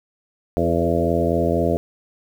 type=harmonic tone with a mistuned harmonic; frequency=84.1 Hz; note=E2; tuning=35 cents sharp; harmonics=1 / 2 / 3 / 4 / 5 / 6 / 7 / 8; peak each=-25 / -25 / -25 / -25 / -25 / -25 / -25 / -25 dBFS; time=0.57-1.77 s; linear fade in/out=0 ms; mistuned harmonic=5; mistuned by=+22 cents; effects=8-bit